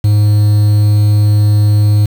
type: tone with quantisation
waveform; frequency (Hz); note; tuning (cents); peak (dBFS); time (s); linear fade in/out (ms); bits
triangle; 104.5; G#2; +11; -4; 0.04-2.06; 5; 5
effects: none